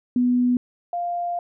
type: tone pair in turn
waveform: sine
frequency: 246.9 / 698.3 Hz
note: B3 / F5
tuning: 0 / 0 cents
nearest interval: octave + tritone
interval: 1800 cents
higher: second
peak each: -16 / -23 dBFS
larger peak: first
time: 0.16-0.57 / 0.93-1.39 s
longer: second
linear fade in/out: 2 ms
effects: none